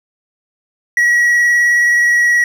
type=tone with vibrato; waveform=triangle; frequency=1919 Hz; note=A#6; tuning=50 cents sharp; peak=-7 dBFS; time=0.97-2.44 s; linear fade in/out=2 ms; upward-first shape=sine; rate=19 Hz; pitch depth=17 cents each way; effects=none